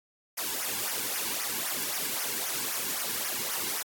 white noise with flanger, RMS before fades -32 dBFS, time 0.37-3.83 s, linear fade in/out 10 ms, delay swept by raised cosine 0.24 to 1.64 ms, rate 3.8 Hz, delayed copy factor -1, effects AAC 64 kbps

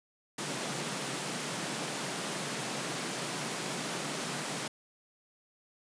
pink high-pass noise, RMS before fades -36 dBFS, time 0.38-4.68 s, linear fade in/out 5 ms, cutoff 130 Hz, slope 96 dB/octave, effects resampled to 22050 Hz

